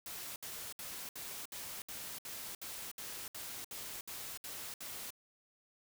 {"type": "noise bursts", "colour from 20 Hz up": "white", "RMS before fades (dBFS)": -45, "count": 14, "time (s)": [0.06, 5.105], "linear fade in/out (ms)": 2, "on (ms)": 300, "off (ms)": 65, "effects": []}